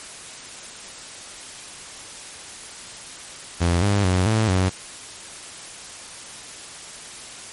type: tone with pitch steps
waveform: sawtooth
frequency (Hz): 86.3 / 101.3 / 91.9 / 110.1 / 93.2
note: F2 / G#2 / F#2 / A2 / F#2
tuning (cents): -20 / -43 / -11 / +2 / +13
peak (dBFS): -13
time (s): 3.6-4.7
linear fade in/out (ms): 20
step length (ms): 220
effects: white hiss -38 dBFS RMS until 7.52 s + MP3 48 kbps